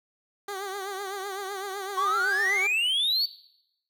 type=tone with vibrato; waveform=15% pulse; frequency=392 Hz; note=G4; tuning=in tune; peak=-26 dBFS; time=0.48-2.67 s; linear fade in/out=5 ms; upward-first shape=triangle; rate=7.9 Hz; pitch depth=94 cents each way
type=exponential sweep; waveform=triangle; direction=up; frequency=1085 to 4596 Hz; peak=-21 dBFS; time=1.97-3.26 s; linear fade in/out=10 ms
effects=noise-tail reverb RT60 0.8 s tail -18 dB re dry